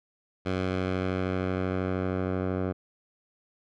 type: tone with low-pass filter sweep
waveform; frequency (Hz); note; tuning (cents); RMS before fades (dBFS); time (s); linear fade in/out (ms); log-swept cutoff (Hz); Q
10% pulse; 92.9; F#2; +7; -29; 0.45-2.73; 20; 3700 to 1100; 0.75
effects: none